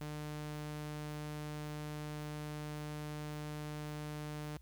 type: tone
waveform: sawtooth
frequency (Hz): 150.3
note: D3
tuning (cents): +40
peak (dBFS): -37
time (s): 0.01-4.57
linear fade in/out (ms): 0
effects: added 60 Hz sine -55 dBFS peak until 4.61 s + white hiss -74 dBFS RMS until 4.61 s